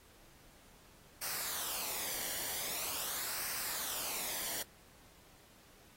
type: noise with flanger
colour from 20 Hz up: white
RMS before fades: -39 dBFS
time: 1.21-4.63 s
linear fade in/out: 10 ms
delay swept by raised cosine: 0.28 to 0.79 ms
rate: 0.44 Hz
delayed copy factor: -0.55
effects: pink hiss -62 dBFS RMS until 5.96 s + AAC 48 kbps